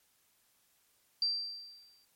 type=tone with exponential decay; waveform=sine; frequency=4699 Hz; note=D8; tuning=in tune; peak=-26 dBFS; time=1.22-2.05 s; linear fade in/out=2 ms; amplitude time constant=180 ms; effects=white hiss -71 dBFS RMS until 2.15 s + MP3 64 kbps